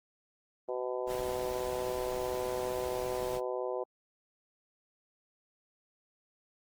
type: harmonic tone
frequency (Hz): 125.5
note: B2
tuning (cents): +28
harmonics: 3 / 4 / 5 / 6 / 7 / 8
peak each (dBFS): -37 / -36 / -39 / -45 / -45 / -45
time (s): 0.68-3.84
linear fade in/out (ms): 10
type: noise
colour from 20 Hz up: pink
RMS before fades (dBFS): -44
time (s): 1.06-3.41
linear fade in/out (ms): 50
effects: Opus 24 kbps